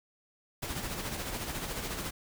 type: noise with tremolo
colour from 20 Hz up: pink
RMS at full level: -35 dBFS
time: 0.62-2.11 s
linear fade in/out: 10 ms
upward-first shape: sine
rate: 14 Hz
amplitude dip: 45%
effects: none